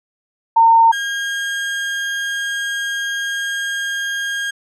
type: tone pair in turn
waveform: sine / 35% pulse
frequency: 912 / 1619.9 Hz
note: A#5 / G#6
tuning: -38 / -44 cents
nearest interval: minor seventh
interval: 994 cents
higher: second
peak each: -7 / -18 dBFS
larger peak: first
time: 0.56-0.92 / 0.92-4.51 s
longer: second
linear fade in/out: 10 ms
effects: low-pass 8000 Hz 12 dB/octave